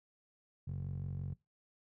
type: tone with band-pass filter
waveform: 15% pulse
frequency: 46 Hz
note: F#1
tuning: 9 cents flat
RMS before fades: -40 dBFS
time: 0.67-1.34 s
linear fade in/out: 10 ms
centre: 120 Hz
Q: 3
effects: noise-tail reverb RT60 0.2 s tail -21 dB re dry